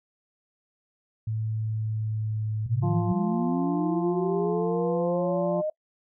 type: tone with pitch glide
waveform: sine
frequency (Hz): 110 to 108.17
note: A2 to A2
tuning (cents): 0 to -29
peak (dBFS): -26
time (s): 1.27-3.12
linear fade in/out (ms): 5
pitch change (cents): -29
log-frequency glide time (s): 1.42-2.5
type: linear sweep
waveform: sine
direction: up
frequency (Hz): 110 to 622.3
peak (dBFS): -25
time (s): 2.66-5.7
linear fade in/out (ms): 5
type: harmonic tone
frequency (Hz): 174.61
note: F3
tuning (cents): 0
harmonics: 1 / 2 / 4 / 5 / 6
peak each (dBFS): -28 / -31 / -35 / -38 / -40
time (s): 2.82-5.62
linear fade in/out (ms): 20
effects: noise-tail reverb RT60 0.1 s tail -23 dB re dry